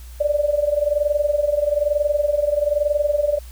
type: tone with amplitude modulation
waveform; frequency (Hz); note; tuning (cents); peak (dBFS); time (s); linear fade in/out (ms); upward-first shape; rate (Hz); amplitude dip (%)
sine; 587.3; D5; 0; -13; 0.2-3.39; 10; sine; 21.1; 80
effects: added 60 Hz sine -35 dBFS peak until 3.51 s + white hiss -48 dBFS RMS until 3.51 s